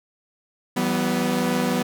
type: chord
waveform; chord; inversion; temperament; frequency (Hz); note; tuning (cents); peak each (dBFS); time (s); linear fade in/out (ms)
sawtooth; E minor; none; equal with one note detuned; 164.81 / 190.97 / 246.9; E3 / G3 / B3; 0 / -45 / 0; -25 / -21 / -19; 0.76-1.83; 10
effects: none